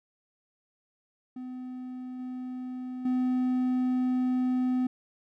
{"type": "tone with level steps", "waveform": "triangle", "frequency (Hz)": 253.4, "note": "B3", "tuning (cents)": 45, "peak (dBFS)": [-34, -32, -22], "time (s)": [1.36, 4.87], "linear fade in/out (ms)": 5, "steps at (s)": [2.19, 3.05], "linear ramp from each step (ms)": 5, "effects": []}